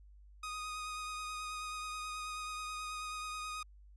sawtooth tone with vibrato, 1244.5 Hz, D#6, in tune, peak -36 dBFS, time 0.43-3.63 s, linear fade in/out 5 ms, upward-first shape triangle, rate 9.3 Hz, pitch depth 20 cents each way, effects added 50 Hz sine -55 dBFS peak until 3.96 s + resampled to 24000 Hz

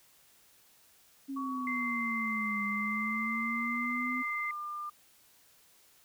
sine exponential two-way sweep, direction down then up, 274.7 to 204.5 to 254.8 Hz, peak -35 dBFS, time 1.28-4.23 s, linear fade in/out 20 ms, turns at 2.64 s
sine tone with pitch glide, 1126 to 1199.9 Hz, C#6 to D6, +27 to +37 cents, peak -36 dBFS, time 1.36-4.9 s, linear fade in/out 10 ms, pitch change +110 cents, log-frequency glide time 2.06-3.98 s
sine tone, 2081 Hz, C7, 10 cents flat, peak -33 dBFS, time 1.67-4.51 s, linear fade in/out 2 ms
effects white hiss -63 dBFS RMS until 6.04 s

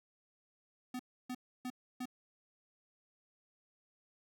square tone bursts, 251.3 Hz, B3, 30 cents sharp, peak -39 dBFS, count 4, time 0.94-2.056 s, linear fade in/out 5 ms, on 54 ms, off 300 ms, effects none

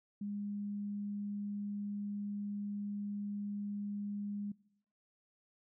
sine tone, 204.2 Hz, G#3, 29 cents flat, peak -37 dBFS, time 0.21-4.52 s, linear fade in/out 5 ms, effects noise-tail reverb RT60 0.8 s tail -23 dB re dry

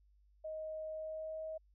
sine tone with pitch glide, 627 to 633.6 Hz, D#5 to D#5, +13 to +31 cents, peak -40 dBFS, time 0.44-1.58 s, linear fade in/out 10 ms, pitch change +18 cents, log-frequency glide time 0.91-1.43 s, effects added 50 Hz sine -65 dBFS peak until 1.74 s

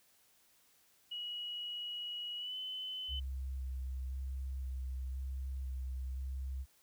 sine tone with pitch glide, 2911 to 3031 Hz, F#7 to F#7, -29 to +41 cents, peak -39 dBFS, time 1.11-3.2 s, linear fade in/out 10 ms, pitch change +70 cents, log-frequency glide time 2.37-2.56 s
sine tone with vibrato, 65.41 Hz, C2, in tune, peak -37 dBFS, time 3.08-6.66 s, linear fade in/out 50 ms, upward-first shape square, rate 0.97 Hz, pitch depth 16 cents each way
effects white hiss -69 dBFS RMS until 6.82 s

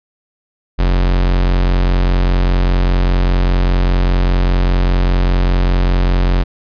45% pulse tone, 45 Hz, F#1, 47 cents flat, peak -10 dBFS, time 0.78-6.44 s, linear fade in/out 20 ms, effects resampled to 11025 Hz

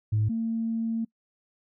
sine tone pair in turn, 107.1 / 226.7 Hz, A2 / A#3, -46 / -48 cents, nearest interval octave + minor second, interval 1298 cents, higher second, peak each -20 / -25 dBFS, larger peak first, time 0.12-0.29 / 0.29-1.05 s, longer second, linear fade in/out 10 ms, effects noise-tail reverb RT60 0.1 s tail -25 dB re dry + tanh soft clip ceiling -18 dBFS

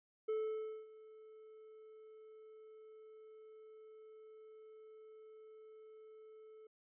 triangle tone with ADSR envelope, 435.9 Hz, A4, 16 cents flat, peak -32 dBFS, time 0.28-6.67 s, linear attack 12 ms, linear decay 570 ms, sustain -21 dB, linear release 4 ms, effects resampled to 8000 Hz

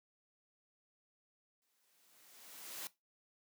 white noise with exponential growth, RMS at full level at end -43 dBFS, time 1.62-2.87 s, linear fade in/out 1 ms, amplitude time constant 270 ms, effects noise-tail reverb RT60 0.2 s tail -18 dB re dry + high-pass 200 Hz 12 dB/octave

